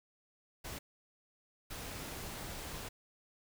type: noise bursts at uneven times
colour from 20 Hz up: pink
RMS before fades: -44 dBFS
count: 2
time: 0.64-0.79 / 1.7-2.89 s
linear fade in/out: 10 ms
effects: none